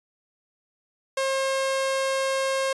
sawtooth tone, 536 Hz, C5, 42 cents sharp, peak -19 dBFS, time 1.17-2.73 s, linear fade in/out 5 ms, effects resampled to 24000 Hz

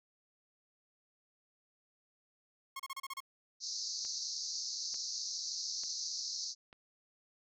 sawtooth tone bursts, 1083 Hz, C#6, 41 cents flat, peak -36 dBFS, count 7, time 2.76-3.204 s, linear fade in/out 5 ms, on 36 ms, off 32 ms
white band-pass noise, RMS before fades -40 dBFS, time 3.6-6.55 s, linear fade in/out 50 ms, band 4200 to 6400 Hz, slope 96 dB/octave
click train, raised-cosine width 0.3 ms, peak -38 dBFS, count 4, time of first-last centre 4.05-6.729 s, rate 1.12 Hz
effects none

